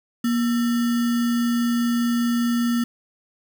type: tone with sample-and-hold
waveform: sine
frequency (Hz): 237.4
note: A#3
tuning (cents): +32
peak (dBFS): -18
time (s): 0.24-2.84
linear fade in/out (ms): 5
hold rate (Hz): 1575
effects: none